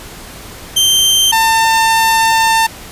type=tone pair in turn; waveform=sawtooth; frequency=3136 / 898.5 Hz; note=G7 / A5; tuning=0 / +36 cents; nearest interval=octave + minor seventh; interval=2164 cents; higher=first; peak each=-5 dBFS; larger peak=neither; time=0.76-1.32 / 1.32-2.67 s; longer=second; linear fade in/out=10 ms; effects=pink hiss -32 dBFS RMS until 2.91 s + resampled to 32000 Hz